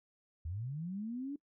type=linear sweep; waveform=sine; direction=up; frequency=74.5 to 293 Hz; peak=-37 dBFS; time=0.45-1.36 s; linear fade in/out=5 ms; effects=noise-tail reverb RT60 0.1 s tail -22 dB re dry